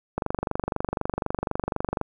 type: click train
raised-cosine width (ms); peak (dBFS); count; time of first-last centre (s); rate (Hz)
1; -11; 45; 0.18-2.013; 24
effects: none